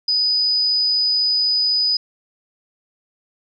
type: tone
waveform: sine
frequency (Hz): 4978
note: D#8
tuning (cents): 0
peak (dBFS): -15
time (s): 0.08-1.97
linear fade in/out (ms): 5
effects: none